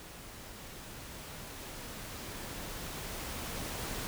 pink noise with level ramp, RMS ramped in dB -49 to -38 dBFS, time 0-4.07 s, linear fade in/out 0 ms, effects none

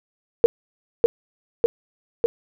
sine tone with echo, 466.2 Hz, A#4, in tune, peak -7 dBFS, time 0.44-0.46 s, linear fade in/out 0 ms, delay 600 ms, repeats 3, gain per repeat -2 dB, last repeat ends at 2.26 s, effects none

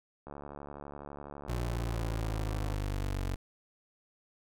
click train, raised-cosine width 1 ms, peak -30 dBFS, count 179, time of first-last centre 0.27-2.742 s, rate 72 Hz
25% pulse linear sweep, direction down, 60.3 to 46.18 Hz, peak -28 dBFS, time 1.48-3.36 s, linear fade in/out 10 ms
effects none

